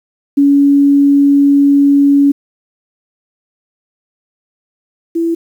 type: tone pair in turn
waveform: sine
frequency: 282.1 / 333.2 Hz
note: C#4 / E4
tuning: +30 / +19 cents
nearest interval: minor third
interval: 289 cents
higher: second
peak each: -5 / -11 dBFS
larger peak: first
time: 0.37-2.32 / 5.15-5.35 s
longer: first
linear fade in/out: 10 ms
effects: 7-bit